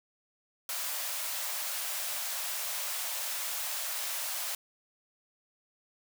white high-pass noise, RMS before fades -35 dBFS, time 0.69-4.55 s, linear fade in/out 2 ms, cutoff 530 Hz, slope 96 dB/octave, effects none

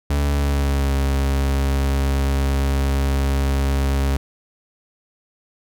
40% pulse tone with pitch glide, 71.4 to 68.53 Hz, D2 to C#2, -48 to -19 cents, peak -16 dBFS, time 0.1-4.17 s, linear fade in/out 5 ms, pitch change -71 cents, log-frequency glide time 0.33-0.93 s, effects none

